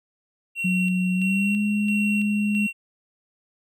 triangle tone with tremolo, 2734 Hz, F7, 37 cents flat, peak -23 dBFS, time 0.55-2.73 s, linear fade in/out 50 ms, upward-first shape square, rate 1.5 Hz, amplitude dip 50%
sine tone with pitch glide, 183.4 to 208.3 Hz, F#3 to G#3, -15 to +5 cents, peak -20 dBFS, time 0.64-2.67 s, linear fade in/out 10 ms, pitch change +220 cents, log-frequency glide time 1.15-1.58 s
effects none

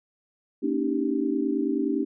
sine chord, Eb dominant seventh, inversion second, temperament equal with one note detuned, 233.1 / 281.5 / 311.1 / 392 Hz, Bb3 / Db4 / Eb4 / G4, 0 / +27 / 0 / 0 cents, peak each -31 / -26 / -28 / -30 dBFS, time 0.62-2.05 s, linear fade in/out 20 ms, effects none

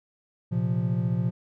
triangle chord, Bb suspended second, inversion none, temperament just, 116.54 / 131.11 / 174.81 Hz, Bb2 / C3 / F3, 0 / +4 / +2 cents, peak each -25 / -27 / -25 dBFS, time 0.51-1.31 s, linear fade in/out 20 ms, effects none

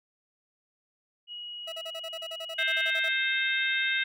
sine tone, 2902 Hz, F#7, 34 cents flat, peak -37 dBFS, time 1.27-2.93 s, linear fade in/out 50 ms
40% pulse tone bursts, 652 Hz, E5, 19 cents flat, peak -36 dBFS, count 16, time 1.67-3.09 s, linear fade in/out 10 ms, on 55 ms, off 36 ms
harmonic tone, 526 Hz, C5, 9 cents sharp, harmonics 3 / 4 / 5 / 6 / 7, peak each -29 / -30 / -33 / -38 / -32 dBFS, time 2.58-4.04 s, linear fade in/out 10 ms
effects none

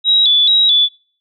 sine tone with vibrato, 3643 Hz, A#7, 41 cents flat, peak -8 dBFS, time 0.04-0.89 s, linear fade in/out 50 ms, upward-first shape square, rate 2.3 Hz, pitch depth 90 cents each way, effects noise-tail reverb RT60 0.5 s tail -25 dB re dry

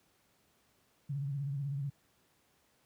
sine tone with vibrato, 140 Hz, C#3, 18 cents sharp, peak -33 dBFS, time 1.09-1.9 s, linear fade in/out 10 ms, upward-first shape sine, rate 16 Hz, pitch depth 77 cents each way, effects pink hiss -71 dBFS RMS until 2.85 s + high-pass 80 Hz 12 dB/octave

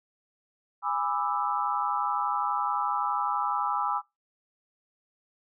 sine chord, E dominant seventh, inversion first, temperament just, 824.1 / 988.9 / 1186.7 / 1318.5 Hz, G#5 / B5 / D6 / E6, -14 / +2 / +18 / 0 cents, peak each -31 dBFS, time 0.82-4.02 s, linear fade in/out 50 ms, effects noise-tail reverb RT60 0.2 s tail -24 dB re dry

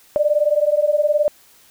sine beating tone pair, 586 / 605 Hz, D5 / D#5, -4 / -49 cents, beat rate 19 Hz, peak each -17 / -17 dBFS, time 0.16-1.28 s, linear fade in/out 0 ms, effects white hiss -51 dBFS RMS until 1.7 s

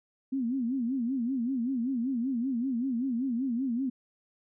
sine tone with vibrato, 250 Hz, B3, 21 cents sharp, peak -27 dBFS, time 0.32-3.9 s, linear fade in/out 10 ms, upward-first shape sine, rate 5.2 Hz, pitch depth 160 cents each way, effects none

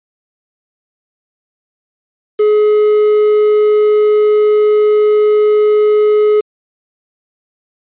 triangle tone with quantisation, 422.7 Hz, G#4, 31 cents sharp, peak -5 dBFS, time 2.39-6.41 s, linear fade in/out 10 ms, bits 5, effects resampled to 8000 Hz

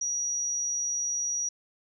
sine tone, 5780 Hz, F#8, 41 cents flat, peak -27 dBFS, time 0.01-1.49 s, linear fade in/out 5 ms, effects none

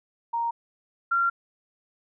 sine tone pair in turn, 932.3 / 1377.9 Hz, A#5 / F6, 0 / -24 cents, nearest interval perfect fifth, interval 676 cents, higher second, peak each -24 / -20 dBFS, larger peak second, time 0.33-0.51 / 1.11-1.3 s, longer second, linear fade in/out 10 ms, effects none

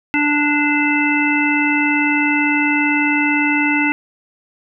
harmonic tone, 293.7 Hz, D4, in tune, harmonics 1 / 3 / 5 / 7 / 9, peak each -17 / -23 / -23 / -19 / -20 dBFS, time 0.14-3.92 s, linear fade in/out 0 ms, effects none

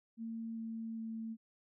sine tone with pitch steps, 226.8 / 225.5 / 224.2 Hz, A#3 / A3 / A3, -47 / +43 / +33 cents, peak -39 dBFS, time 0.17-1.37 s, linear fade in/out 50 ms, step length 400 ms, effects none

